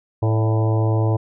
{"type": "harmonic tone with a mistuned harmonic", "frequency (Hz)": 110, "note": "A2", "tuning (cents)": 0, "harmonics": [1, 3, 4, 5, 6, 7, 8, 9], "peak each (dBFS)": [-16, -26, -28, -30, -32, -33, -34, -35], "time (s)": [0.22, 1.17], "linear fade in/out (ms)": 10, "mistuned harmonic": 5, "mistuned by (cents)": 44, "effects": []}